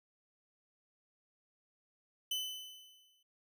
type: tone with exponential decay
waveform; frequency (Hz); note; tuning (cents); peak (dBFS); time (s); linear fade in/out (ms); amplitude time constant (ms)
40% pulse; 3021; F#7; +35; -32; 2.31-3.23; 5; 200
effects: none